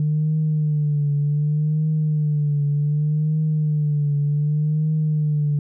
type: tone with vibrato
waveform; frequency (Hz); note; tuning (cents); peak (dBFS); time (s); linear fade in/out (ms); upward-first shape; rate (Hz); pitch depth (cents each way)
sine; 150; D3; +37; -16; 0-5.59; 2; triangle; 0.66; 70
effects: tanh soft clip ceiling -13 dBFS